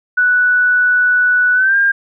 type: tone with pitch glide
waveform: sine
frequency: 1480 to 1604.7 Hz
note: F#6 to G6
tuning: 0 to +40 cents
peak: -9 dBFS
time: 0.17-1.92 s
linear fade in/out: 10 ms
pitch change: +140 cents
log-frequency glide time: 1.54-1.76 s
effects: none